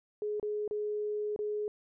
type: tone with dropouts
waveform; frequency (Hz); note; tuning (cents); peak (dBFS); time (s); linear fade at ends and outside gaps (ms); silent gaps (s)
sine; 420; G#4; +19; -31; 0.22-1.68; 1; 0.398-0.428 / 0.678-0.71 / 1.362-1.39
effects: none